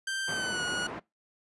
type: tone with pitch glide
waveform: sawtooth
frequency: 1568 to 1454.6 Hz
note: G6 to F#6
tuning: 0 to -30 cents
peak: -27 dBFS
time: 0.07-0.87 s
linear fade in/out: 5 ms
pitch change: -130 cents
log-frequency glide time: 0.3-0.62 s
type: band-pass noise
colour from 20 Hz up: pink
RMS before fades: -39 dBFS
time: 0.27-1 s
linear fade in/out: 20 ms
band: 180 to 1500 Hz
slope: 12 dB/octave
effects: noise-tail reverb RT60 0.2 s tail -21 dB re dry + resampled to 24000 Hz

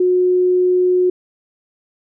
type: tone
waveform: sine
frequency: 363.4 Hz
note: F#4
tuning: 31 cents flat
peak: -11 dBFS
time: 0-1.1 s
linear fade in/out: 5 ms
effects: none

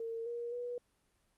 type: tone with pitch steps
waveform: sine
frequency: 456.5 / 473.4 / 486 Hz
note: A#4 / A#4 / B4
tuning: -36 / +27 / -28 cents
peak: -37 dBFS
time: 0-0.78 s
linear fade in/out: 2 ms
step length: 260 ms
effects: pink hiss -75 dBFS RMS until 1.37 s + Opus 32 kbps

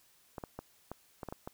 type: clicks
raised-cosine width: 1 ms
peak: -26 dBFS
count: 8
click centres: 0.382 / 0.438 / 0.59 / 0.916 / 1.232 / 1.287 / 1.325 / 1.475 s
effects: white hiss -66 dBFS RMS until 1.53 s

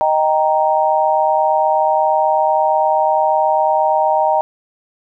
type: chord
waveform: sine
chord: Eb major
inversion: none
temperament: equal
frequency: 622.3 / 784 / 932.3 Hz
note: Eb5 / G5 / Bb5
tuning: 0 / 0 / 0 cents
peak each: -16 dBFS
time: 0.01-4.41 s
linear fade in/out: 0 ms
effects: none

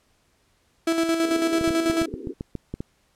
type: tone with tremolo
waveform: 35% pulse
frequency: 329.6 Hz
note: E4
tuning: in tune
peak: -17 dBFS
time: 0.87-2.06 s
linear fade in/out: 5 ms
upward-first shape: square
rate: 9.1 Hz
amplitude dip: 45%
type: band-pass noise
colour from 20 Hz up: white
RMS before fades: -36 dBFS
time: 1.23-2.34 s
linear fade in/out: 10 ms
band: 240 to 460 Hz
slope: 96 dB/octave
type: clicks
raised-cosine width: 3 ms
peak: -17 dBFS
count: 11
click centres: 1.612 / 1.677 / 1.707 / 1.899 / 2.016 / 2.14 / 2.272 / 2.409 / 2.553 / 2.74 / 2.805 s
effects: pink hiss -65 dBFS RMS until 3.15 s + low-pass 11000 Hz 12 dB/octave

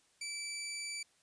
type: tone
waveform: 15% pulse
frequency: 2320 Hz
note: D7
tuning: 22 cents flat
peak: -32 dBFS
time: 0.21-1.03 s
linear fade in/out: 5 ms
effects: white hiss -70 dBFS RMS until 1.22 s + resampled to 22050 Hz

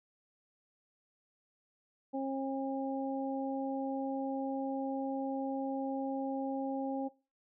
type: harmonic tone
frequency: 269.8 Hz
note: C#4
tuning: 47 cents flat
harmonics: 1 / 2 / 3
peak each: -35 / -38 / -40 dBFS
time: 2.13-7.09 s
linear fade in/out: 20 ms
effects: noise-tail reverb RT60 0.3 s tail -20 dB re dry

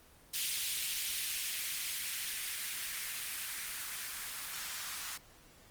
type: noise with band-pass filter sweep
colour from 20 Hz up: violet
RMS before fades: -38 dBFS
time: 0.33-5.18 s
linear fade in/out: 20 ms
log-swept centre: 2900 to 1200 Hz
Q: 1.4
effects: pink hiss -60 dBFS RMS until 5.7 s + Opus 24 kbps

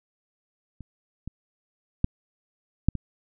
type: clicks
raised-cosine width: 5 ms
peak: -28 / -22 / -8 / -6 / -18 dBFS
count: 5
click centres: 0.807 / 1.276 / 2.044 / 2.886 / 2.953 s
effects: none

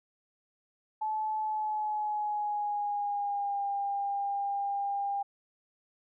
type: tone with pitch glide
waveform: sine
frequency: 864 to 801.5 Hz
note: A5 to G5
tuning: -32 to +38 cents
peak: -29 dBFS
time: 1.01-5.23 s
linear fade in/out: 10 ms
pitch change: -130 cents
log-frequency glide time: 1.4-3.64 s
effects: none

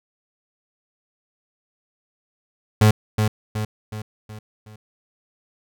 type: tone with echo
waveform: 35% pulse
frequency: 107.3 Hz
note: A2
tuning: 43 cents flat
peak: -9 dBFS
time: 2.81-2.91 s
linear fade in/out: 5 ms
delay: 370 ms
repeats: 5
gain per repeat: -6 dB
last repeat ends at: 4.76 s
effects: none

